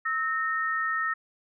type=tone pair together; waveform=sine; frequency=1299 / 1838.7 Hz; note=E6 / A#6; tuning=-26 / -24 cents; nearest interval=tritone; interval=602 cents; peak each=-28 / -28 dBFS; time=0.05-1.14 s; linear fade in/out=10 ms; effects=none